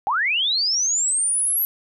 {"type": "linear sweep", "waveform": "sine", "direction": "up", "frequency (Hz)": [740, 11840], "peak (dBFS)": -18, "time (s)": [0.07, 1.65], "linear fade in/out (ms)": 0, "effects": []}